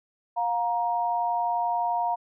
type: tone pair together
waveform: sine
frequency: 708.5 / 940 Hz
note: F5 / A#5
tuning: +25 / +14 cents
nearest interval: perfect fourth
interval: 489 cents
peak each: -26 dBFS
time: 0.36-2.16 s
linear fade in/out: 20 ms
effects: none